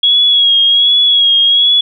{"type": "tone with vibrato", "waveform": "sine", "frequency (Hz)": 3322, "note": "G#7", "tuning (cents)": 0, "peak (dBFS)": -6, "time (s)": [0.03, 1.81], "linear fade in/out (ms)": 5, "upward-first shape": "sine", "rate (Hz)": 1.3, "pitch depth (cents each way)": 39, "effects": []}